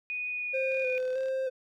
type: tone with pitch glide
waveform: sine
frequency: 2477 to 2453 Hz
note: D#7 to D#7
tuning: -8 to -25 cents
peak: -31 dBFS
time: 0.1-0.98 s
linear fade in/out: 0 ms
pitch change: -17 cents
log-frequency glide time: 0.33-0.52 s
type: tone with vibrato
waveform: triangle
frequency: 519 Hz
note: C5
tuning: 14 cents flat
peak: -26 dBFS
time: 0.53-1.5 s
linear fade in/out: 20 ms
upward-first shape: square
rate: 1.6 Hz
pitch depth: 27 cents each way
type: click train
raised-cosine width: 0.2 ms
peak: -35 dBFS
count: 23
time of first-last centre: 0.72-1.284 s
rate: 39 Hz
effects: none